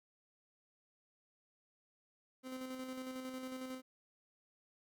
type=tone with tremolo; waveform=30% pulse; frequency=258.5 Hz; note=C4; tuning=21 cents flat; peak=-39 dBFS; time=2.43-3.82 s; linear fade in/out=50 ms; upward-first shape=square; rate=11 Hz; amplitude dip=35%; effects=none